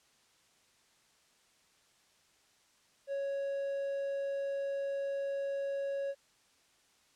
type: tone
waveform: triangle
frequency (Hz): 554.4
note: C#5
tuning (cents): 0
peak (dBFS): -31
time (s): 3.07-6.15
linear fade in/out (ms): 50
effects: white hiss -68 dBFS RMS until 7.15 s + low-pass 8000 Hz 12 dB/octave